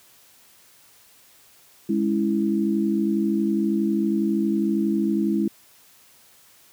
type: chord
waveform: sine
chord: C# minor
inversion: second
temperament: equal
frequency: 207.7 / 277.2 / 329.6 Hz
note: G#3 / C#4 / E4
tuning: 0 / 0 / 0 cents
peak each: -22 / -28 / -23 dBFS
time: 1.89-5.48 s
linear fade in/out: 5 ms
effects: white hiss -54 dBFS RMS until 6.72 s + high-pass 60 Hz 12 dB/octave